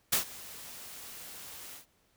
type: noise with ADSR envelope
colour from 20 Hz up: white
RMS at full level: -25 dBFS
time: 0.12-1.86 s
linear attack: 11 ms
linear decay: 110 ms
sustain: -21 dB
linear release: 120 ms
effects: pink hiss -70 dBFS RMS until 2.16 s